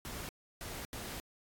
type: noise bursts at uneven times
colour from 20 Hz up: pink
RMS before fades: -43 dBFS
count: 3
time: 0.05-0.29 / 0.61-0.85 / 0.93-1.2 s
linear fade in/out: 0 ms
effects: AAC 64 kbps